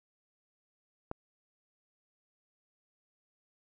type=click; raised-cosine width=1 ms; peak=-22 dBFS; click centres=1.114 s; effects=none